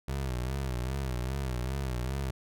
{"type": "tone with vibrato", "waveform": "25% pulse", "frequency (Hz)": 64.6, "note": "C2", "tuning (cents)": -21, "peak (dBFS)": -27, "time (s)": [0.08, 2.31], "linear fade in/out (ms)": 5, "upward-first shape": "sine", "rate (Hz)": 2.5, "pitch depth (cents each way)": 110, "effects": []}